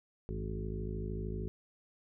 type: harmonic tone with a mistuned harmonic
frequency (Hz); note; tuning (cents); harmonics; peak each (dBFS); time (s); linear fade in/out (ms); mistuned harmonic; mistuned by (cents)
53.2; G#1; +42; 1 / 2 / 3 / 4 / 5 / 6 / 7 / 8; -39 / -42 / -43 / -45 / -52 / -54 / -44 / -47; 0.29-1.48; 0; 2; -83
effects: none